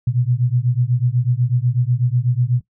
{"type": "beating tone pair", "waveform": "sine", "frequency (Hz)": [119.4, 127.5], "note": ["A#2", "C3"], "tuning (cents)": [42, -44], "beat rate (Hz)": 8.1, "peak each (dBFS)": -18, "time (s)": [0.07, 2.61], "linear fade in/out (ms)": 5, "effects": ["noise-tail reverb RT60 0.1 s tail -17 dB re dry"]}